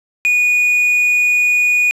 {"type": "tone", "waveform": "triangle", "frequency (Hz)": 2460, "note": "D#7", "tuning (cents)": -20, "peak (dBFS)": -9, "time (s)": [0.25, 1.91], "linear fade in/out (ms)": 0, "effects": ["resampled to 32000 Hz", "7-bit"]}